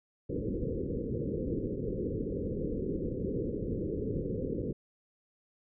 white low-pass noise, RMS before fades -34 dBFS, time 0.29-4.73 s, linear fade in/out 10 ms, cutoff 510 Hz, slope 96 dB/octave, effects none

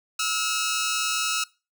10% pulse tone pair together, 1297.7 / 1422 Hz, E6 / F6, -28 / +31 cents, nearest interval major second, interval 159 cents, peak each -17 / -21 dBFS, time 0.19-1.44 s, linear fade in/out 5 ms, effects noise-tail reverb RT60 0.3 s tail -22 dB re dry

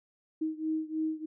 sine beating tone pair, 313.9 / 317.1 Hz, D#4 / D#4, +15 / +33 cents, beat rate 3.2 Hz, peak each -32 / -34 dBFS, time 0.41-1.26 s, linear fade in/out 10 ms, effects none

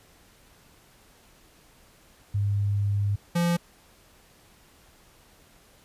sine / square tone pair in turn, 101.3 / 172.15 Hz, G#2 / F3, -43 / -25 cents, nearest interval major sixth, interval 918 cents, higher second, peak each -22 dBFS, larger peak neither, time 2.34-3.16 / 3.35-3.57 s, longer first, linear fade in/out 10 ms, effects pink hiss -57 dBFS RMS until 5.84 s + resampled to 32000 Hz

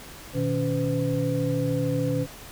sine tone cluster, 121.6 / 154.8 / 281 / 506 Hz, B2 / D#3 / C#4 / B4, -26 / -9 / +24 / +42 cents, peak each -28 dBFS, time 0.33-2.27 s, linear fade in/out 50 ms, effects pink hiss -43 dBFS RMS until 2.51 s

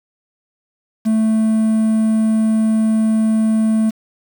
triangle tone with quantisation, 220 Hz, A3, in tune, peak -10 dBFS, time 1.05-3.91 s, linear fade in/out 20 ms, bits 6, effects none

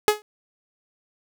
sawtooth tone with exponential decay, 421.8 Hz, G#4, 27 cents sharp, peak -7 dBFS, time 0.08-0.22 s, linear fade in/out 0 ms, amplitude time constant 29 ms, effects none

